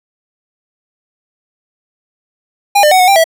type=tone with pitch steps; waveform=square; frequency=810 / 601 / 746 / 731 / 789 / 653 Hz; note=G#5 / D5 / F#5 / F#5 / G5 / E5; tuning=-43 / +40 / +14 / -21 / +11 / -17 cents; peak=-6 dBFS; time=2.75-3.242 s; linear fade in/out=10 ms; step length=82 ms; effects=none